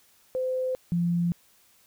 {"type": "tone pair in turn", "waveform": "sine", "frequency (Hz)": [514, 172.42], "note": ["C5", "F3"], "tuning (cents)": [-31, -22], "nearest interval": "octave + perfect fifth", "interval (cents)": 1891, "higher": "first", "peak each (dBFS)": [-25, -22], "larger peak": "second", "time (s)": [[0.35, 0.75], [0.92, 1.32]], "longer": "neither", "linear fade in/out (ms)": 0, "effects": ["white hiss -61 dBFS RMS until 1.86 s"]}